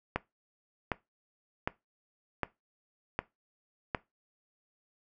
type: click train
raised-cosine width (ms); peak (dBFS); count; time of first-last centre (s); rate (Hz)
0.5; -14; 6; 0.16-3.948; 1.32
effects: noise-tail reverb RT60 0.2 s tail -19 dB re dry